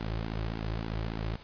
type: tone with flanger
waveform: sawtooth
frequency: 55 Hz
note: A1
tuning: in tune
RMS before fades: -34 dBFS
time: 0-1.36 s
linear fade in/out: 5 ms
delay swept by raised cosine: 1.6 to 4.4 ms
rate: 3.5 Hz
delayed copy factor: -0.95
effects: pink hiss -51 dBFS RMS until 1.43 s + resampled to 11025 Hz